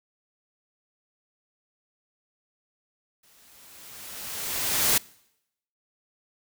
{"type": "noise with exponential growth", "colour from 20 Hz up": "white", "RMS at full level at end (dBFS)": -20, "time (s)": [3.23, 4.98], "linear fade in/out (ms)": 5, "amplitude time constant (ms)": 380, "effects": ["noise-tail reverb RT60 0.8 s tail -24 dB re dry"]}